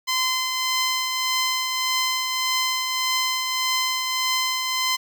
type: tone with tremolo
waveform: 10% pulse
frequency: 1031 Hz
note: C6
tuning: 26 cents flat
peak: -11 dBFS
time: 0.07-4.97 s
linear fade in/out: 20 ms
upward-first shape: triangle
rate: 1.7 Hz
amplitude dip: 40%
effects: none